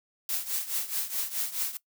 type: noise with tremolo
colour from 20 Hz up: blue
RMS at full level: -28 dBFS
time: 0.29-1.77 s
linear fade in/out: 2 ms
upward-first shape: triangle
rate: 4.7 Hz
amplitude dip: 85%
effects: noise-tail reverb RT60 0.1 s tail -20 dB re dry